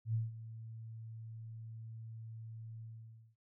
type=tone with ADSR envelope; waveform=sine; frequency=112.4 Hz; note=A2; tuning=37 cents sharp; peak=-30 dBFS; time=0.05-3.36 s; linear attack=91 ms; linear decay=170 ms; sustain=-15 dB; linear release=540 ms; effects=none